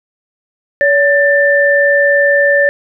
sine tone pair together, 567.8 / 1779 Hz, C#5 / A6, +41 / +19 cents, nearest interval octave + minor sixth, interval 1978 cents, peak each -10 dBFS, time 0.81-2.69 s, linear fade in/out 0 ms, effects none

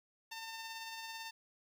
10% pulse tone with tremolo, 900 Hz, A5, 39 cents sharp, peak -34 dBFS, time 0.31-1.31 s, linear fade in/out 10 ms, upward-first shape sine, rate 18 Hz, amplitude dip 30%, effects none

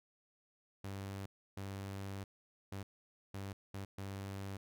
sawtooth tone bursts at uneven times, 98 Hz, G2, in tune, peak -38 dBFS, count 6, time 0.84-1.26 / 1.57-2.24 / 2.72-2.83 / 3.34-3.53 / 3.74-3.85 / 3.98-4.57 s, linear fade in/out 5 ms, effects none

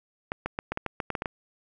clicks, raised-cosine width 0.5 ms, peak -14 dBFS, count 11, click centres 0.319 / 0.46 / 0.589 / 0.72 / 0.774 / 0.863 / 1.002 / 1.103 / 1.152 / 1.221 / 1.258 s, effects none

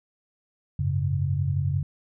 sine chord, F# suspended second, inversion none, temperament equal, 92.5 / 103.83 / 138.59 Hz, F#2 / G#2 / C#3, 0 / 0 / 0 cents, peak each -26 / -31 / -25 dBFS, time 0.79-1.83 s, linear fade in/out 5 ms, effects none

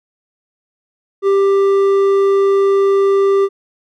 sine tone with hard clipping, 393.8 Hz, G4, 8 cents sharp, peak -11 dBFS, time 1.22-3.49 s, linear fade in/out 50 ms, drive 6 dB, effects none

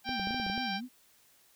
harmonic tone, 786 Hz, G5, 4 cents sharp, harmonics 1 / 2 / 3 / 4 / 5 / 6 / 7, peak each -36 / -39 / -41 / -42 / -43 / -44 / -44 dBFS, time 0.04-0.81 s, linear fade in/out 50 ms
sine tone with vibrato, 220 Hz, A3, in tune, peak -37 dBFS, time 0.05-0.89 s, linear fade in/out 50 ms, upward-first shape sine, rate 4 Hz, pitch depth 250 cents each way
clicks, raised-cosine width 2 ms, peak -28 dBFS, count 9, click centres 0.092 / 0.197 / 0.272 / 0.308 / 0.345 / 0.399 / 0.465 / 0.499 / 0.578 s
effects white hiss -64 dBFS RMS until 1.55 s

